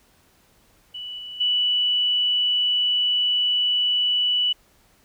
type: tone with level steps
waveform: sine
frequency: 2960 Hz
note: F#7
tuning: in tune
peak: -31 / -33 / -18 dBFS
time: 0.94-4.53 s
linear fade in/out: 10 ms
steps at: 1.18 / 1.4 s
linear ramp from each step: 10 ms
effects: pink hiss -59 dBFS RMS until 5.04 s